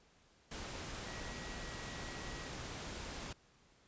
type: tone in noise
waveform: sine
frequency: 1918 Hz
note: A#6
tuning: 49 cents sharp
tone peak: -53 dBFS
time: 1.06-2.48 s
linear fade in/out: 5 ms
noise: pink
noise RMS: -45 dBFS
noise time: 0.51-3.33 s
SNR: -11 dB
effects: pink hiss -68 dBFS RMS until 3.87 s + resampled to 16000 Hz